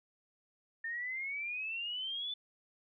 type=exponential sweep; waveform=sine; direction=up; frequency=1805 to 3520 Hz; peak=-36 dBFS; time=0.84-2.34 s; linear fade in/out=5 ms; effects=none